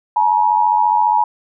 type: tone pair together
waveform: sine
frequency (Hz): 857 / 951.7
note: A5 / A#5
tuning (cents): -46 / +36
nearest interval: major second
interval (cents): 182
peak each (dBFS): -14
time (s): 0.16-1.24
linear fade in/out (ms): 5
effects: none